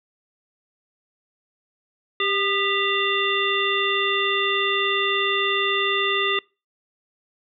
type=harmonic tone with a mistuned harmonic; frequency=394.8 Hz; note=G4; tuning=12 cents sharp; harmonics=1 / 3 / 5 / 7 / 9; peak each=-26 / -26 / -26 / -26 / -26 dBFS; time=2.2-6.39 s; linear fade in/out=2 ms; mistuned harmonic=3; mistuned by=+48 cents; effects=noise-tail reverb RT60 0.3 s tail -25 dB re dry